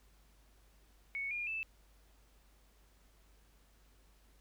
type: tone with pitch steps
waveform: sine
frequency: 2217 / 2418 / 2636 Hz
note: C#7 / D7 / E7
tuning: 0 / +50 / -1 cents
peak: -36 dBFS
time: 1.15-1.63 s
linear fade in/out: 0 ms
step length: 160 ms
effects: added 50 Hz sine -64 dBFS peak until 4.4 s + pink hiss -70 dBFS RMS until 4.4 s